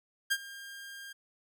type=tone with ADSR envelope; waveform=sawtooth; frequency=1606 Hz; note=G6; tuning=41 cents sharp; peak=-21 dBFS; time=0.3-1.13 s; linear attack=18 ms; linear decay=53 ms; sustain=-19 dB; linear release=11 ms; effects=none